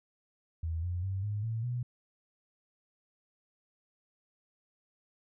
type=tone with pitch steps; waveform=sine; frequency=81.7 / 88.58 / 96.04 / 104.13 / 112.9 / 122.41 Hz; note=E2 / F2 / G2 / G#2 / A2 / B2; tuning=-15 / +25 / -35 / +5 / +45 / -15 cents; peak=-31 dBFS; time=0.63-1.83 s; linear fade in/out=5 ms; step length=200 ms; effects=none